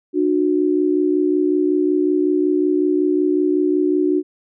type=tone pair together; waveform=sine; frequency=300 / 365.4 Hz; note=D4 / F#4; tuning=+37 / -22 cents; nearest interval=minor third; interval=341 cents; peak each=-17 dBFS; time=0.13-4.23 s; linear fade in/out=50 ms; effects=none